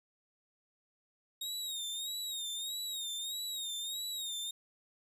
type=tone with vibrato; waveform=sawtooth; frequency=3742 Hz; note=A#7; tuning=6 cents sharp; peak=-34 dBFS; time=1.41-4.51 s; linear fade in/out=5 ms; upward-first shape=sine; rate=1.6 Hz; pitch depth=86 cents each way; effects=resampled to 32000 Hz